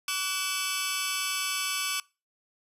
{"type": "tone cluster", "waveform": "15% pulse", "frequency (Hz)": [1146, 1485, 2632, 3159], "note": ["D6", "F#6", "E7", "G7"], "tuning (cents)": [-43, 6, -3, 13], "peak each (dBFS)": [-26, -29, -25, -31], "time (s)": [0.08, 2], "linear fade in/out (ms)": 2, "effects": ["noise-tail reverb RT60 0.3 s tail -24 dB re dry", "resampled to 32000 Hz"]}